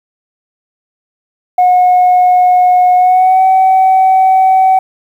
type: tone with pitch glide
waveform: sine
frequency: 726 to 757.7 Hz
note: F#5 to F#5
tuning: -33 to +41 cents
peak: -3 dBFS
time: 1.58-4.79 s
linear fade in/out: 5 ms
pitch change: +74 cents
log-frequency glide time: 2.96-3.44 s
effects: tanh soft clip ceiling -2 dBFS + 7-bit